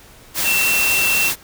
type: tone in noise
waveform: sine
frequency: 2701 Hz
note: E7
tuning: 42 cents sharp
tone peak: -16 dBFS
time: 0.43-1.32 s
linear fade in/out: 50 ms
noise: white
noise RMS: -20 dBFS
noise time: 0.34-1.36 s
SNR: +1 dB
effects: pink hiss -45 dBFS RMS until 1.43 s